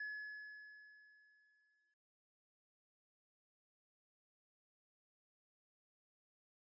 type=tone with exponential decay; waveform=triangle; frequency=1702 Hz; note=G#6; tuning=42 cents sharp; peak=-39 dBFS; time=0-1.94 s; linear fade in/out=5 ms; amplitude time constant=420 ms; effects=tanh soft clip ceiling -36 dBFS + resampled to 16000 Hz